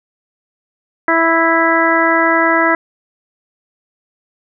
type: harmonic tone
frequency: 329.6 Hz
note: E4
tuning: in tune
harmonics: 1 / 2 / 3 / 4 / 5 / 6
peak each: -17 / -17 / -17 / -17 / -17 / -17 dBFS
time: 1.08-2.75 s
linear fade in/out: 2 ms
effects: none